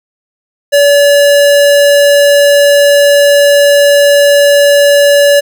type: tone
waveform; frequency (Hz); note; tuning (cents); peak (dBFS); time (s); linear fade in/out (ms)
square; 572; D5; -46; -4; 0.72-5.41; 20
effects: none